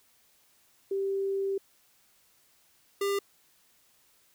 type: tone pair in turn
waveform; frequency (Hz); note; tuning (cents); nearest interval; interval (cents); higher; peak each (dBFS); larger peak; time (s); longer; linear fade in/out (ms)
sine / square; 391.2 / 399.4; G4 / G4; -4 / +32; unison; 36; second; -27; neither; 0.91-1.58 / 3.01-3.19; first; 5
effects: white hiss -65 dBFS RMS until 4.34 s